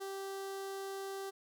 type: tone with notch filter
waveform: sawtooth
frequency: 390 Hz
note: G4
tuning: 9 cents flat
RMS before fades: -42 dBFS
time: 0-1.31 s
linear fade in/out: 20 ms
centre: 2400 Hz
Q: 1.9
effects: none